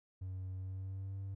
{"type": "tone with pitch glide", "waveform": "triangle", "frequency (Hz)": [93.6, 97.41], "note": ["F#2", "G2"], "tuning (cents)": [20, -10], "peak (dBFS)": -37, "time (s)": [0.21, 1.35], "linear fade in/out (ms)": 10, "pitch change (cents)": 70, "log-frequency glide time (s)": [0.54, 1.17], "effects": ["tanh soft clip ceiling -34 dBFS"]}